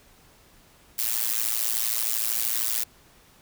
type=noise with amplitude modulation; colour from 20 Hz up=blue; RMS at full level=-22 dBFS; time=0.98-2.84 s; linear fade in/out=10 ms; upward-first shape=sine; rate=113 Hz; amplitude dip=100%; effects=pink hiss -56 dBFS RMS until 3.41 s